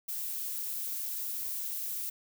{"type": "noise", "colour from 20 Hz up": "violet", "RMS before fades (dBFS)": -36, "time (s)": [0.08, 2.1], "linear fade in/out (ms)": 10, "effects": []}